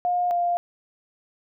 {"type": "tone pair in turn", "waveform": "sine", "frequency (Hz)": [712, 699], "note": ["F5", "F5"], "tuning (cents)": [33, 1], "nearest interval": "unison", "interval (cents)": 32, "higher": "first", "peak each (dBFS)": [-20, -20], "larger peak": "neither", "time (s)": [[0.05, 0.31], [0.31, 0.57]], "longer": "neither", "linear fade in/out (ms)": 0, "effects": []}